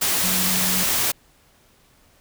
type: tone in noise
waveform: sine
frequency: 185 Hz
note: F#3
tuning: in tune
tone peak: -27 dBFS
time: 0.23-0.84 s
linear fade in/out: 10 ms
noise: white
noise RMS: -21 dBFS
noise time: 0.01-1.12 s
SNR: -9 dB
effects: pink hiss -57 dBFS RMS until 2.2 s